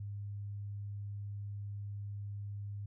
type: tone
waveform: sine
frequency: 101.6 Hz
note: G#2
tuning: 38 cents flat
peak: -39 dBFS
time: 0-2.86 s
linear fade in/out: 5 ms
effects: none